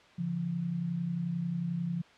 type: tone pair together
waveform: sine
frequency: 141.78 / 173 Hz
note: C#3 / F3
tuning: +39 / -16 cents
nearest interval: minor third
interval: 345 cents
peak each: -37 / -31 dBFS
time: 0.18-2.02 s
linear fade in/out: 10 ms
effects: white hiss -57 dBFS RMS until 2.17 s + low-pass 3000 Hz 12 dB/octave